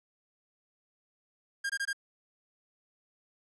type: tone bursts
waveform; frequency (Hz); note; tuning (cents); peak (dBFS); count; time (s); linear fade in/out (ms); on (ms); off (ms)
45% pulse; 1612; G6; +48; -30; 4; 1.64-1.931; 10; 57; 21
effects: resampled to 24000 Hz